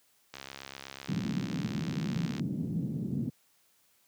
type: click train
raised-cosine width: 0.2 ms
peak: -24 dBFS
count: 141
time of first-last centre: 0.34-2.396 s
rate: 68.1 Hz
type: band-pass noise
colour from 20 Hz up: white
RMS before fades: -33 dBFS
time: 1.08-3.3 s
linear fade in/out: 10 ms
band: 130 to 220 Hz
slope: 24 dB/octave
effects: white hiss -68 dBFS RMS until 4.07 s + high-pass 80 Hz 12 dB/octave